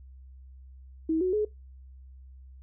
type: tone with pitch steps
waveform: sine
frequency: 321 / 368.7 / 423.6 Hz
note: E4 / F#4 / G#4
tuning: -46 / -6 / +34 cents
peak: -23 dBFS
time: 1.09-1.45 s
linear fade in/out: 5 ms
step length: 120 ms
effects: noise-tail reverb RT60 0.2 s tail -22 dB re dry + added 65 Hz sine -46 dBFS peak until 2.62 s